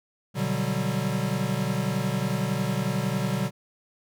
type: chord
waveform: square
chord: G major seventh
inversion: first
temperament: equal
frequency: 123.47 / 146.83 / 185 / 196 Hz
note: B2 / D3 / F#3 / G3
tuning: 0 / 0 / 0 / 0 cents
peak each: -31 dBFS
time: 0.34-3.51 s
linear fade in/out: 50 ms
effects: none